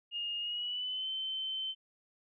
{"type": "tone with pitch glide", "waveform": "sine", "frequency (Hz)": [2842, 3081], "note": ["F7", "G7"], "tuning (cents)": [30, -31], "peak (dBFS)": -34, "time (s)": [0.11, 1.75], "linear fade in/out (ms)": 50, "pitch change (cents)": 139, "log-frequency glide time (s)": [0.39, 1.09], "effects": []}